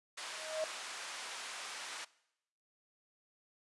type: band-pass noise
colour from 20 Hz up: pink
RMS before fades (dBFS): -45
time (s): 0.17-2.05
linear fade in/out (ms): 10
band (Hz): 1000 to 8600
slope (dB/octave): 12
type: tone with exponential growth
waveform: sine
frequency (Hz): 629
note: D#5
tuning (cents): +19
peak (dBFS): -31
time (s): 0.2-0.64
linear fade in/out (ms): 0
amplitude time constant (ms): 95
effects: noise-tail reverb RT60 0.8 s tail -21 dB re dry + resampled to 24000 Hz